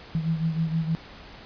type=beating tone pair; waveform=sine; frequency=161 / 167.4 Hz; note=E3 / E3; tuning=-41 / +27 cents; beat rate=6.4 Hz; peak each=-24 / -30 dBFS; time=0.15-0.95 s; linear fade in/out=0 ms; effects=pink hiss -45 dBFS RMS until 1.45 s + resampled to 11025 Hz